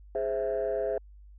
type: chord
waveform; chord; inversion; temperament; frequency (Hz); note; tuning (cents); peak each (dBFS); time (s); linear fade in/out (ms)
sine; Ab augmented; none; equal; 415.3 / 523.3 / 659.3; Ab4 / C5 / E5; 0 / 0 / 0; -30; 0.15-0.98; 2
effects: tanh soft clip ceiling -22 dBFS + added 50 Hz sine -48 dBFS peak until 1.38 s